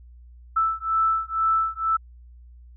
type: beating tone pair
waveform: sine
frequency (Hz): 1318.5 / 1320.6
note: E6 / E6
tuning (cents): 0 / +3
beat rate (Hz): 2.1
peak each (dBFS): -23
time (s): 0.56-1.97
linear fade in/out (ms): 10
effects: added 60 Hz sine -44 dBFS peak until 2.76 s